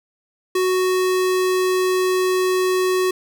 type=tone; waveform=square; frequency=370 Hz; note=F#4; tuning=in tune; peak=-17 dBFS; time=0.55-3.11 s; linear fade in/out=5 ms; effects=none